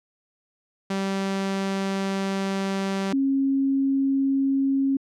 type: tone pair in turn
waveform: sawtooth / sine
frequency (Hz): 194.4 / 271.9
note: G3 / C#4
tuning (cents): -14 / -33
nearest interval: tritone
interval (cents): 581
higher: second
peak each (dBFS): -20 / -19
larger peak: second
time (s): 0.9-3.13 / 3.13-4.97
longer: first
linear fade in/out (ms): 5
effects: low-pass 7000 Hz 12 dB/octave